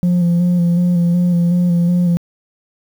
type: tone with vibrato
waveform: sine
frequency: 174.61 Hz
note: F3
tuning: in tune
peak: -8 dBFS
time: 0.03-2.17 s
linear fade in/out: 0 ms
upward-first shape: square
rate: 2.7 Hz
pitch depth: 25 cents each way
effects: tanh soft clip ceiling -10 dBFS + 7-bit